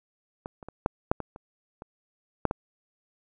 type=clicks; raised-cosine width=1 ms; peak=-21 / -29 / -25 / -9 / -7 / -19 / -28 / -26 / -8 / -14 dBFS; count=10; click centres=0.459 / 0.628 / 0.686 / 0.861 / 1.115 / 1.203 / 1.361 / 1.821 / 2.453 / 2.511 s; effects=none